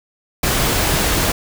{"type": "noise", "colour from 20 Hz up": "pink", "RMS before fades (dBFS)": -17, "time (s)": [0.43, 1.32], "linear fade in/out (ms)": 5, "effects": []}